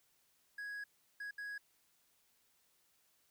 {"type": "tone bursts at uneven times", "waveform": "triangle", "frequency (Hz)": 1661.2, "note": "G#6", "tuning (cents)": 0, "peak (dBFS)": -40, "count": 3, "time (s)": [[0.58, 0.84], [1.2, 1.31], [1.38, 1.58]], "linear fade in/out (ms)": 5, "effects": ["white hiss -74 dBFS RMS until 3.3 s"]}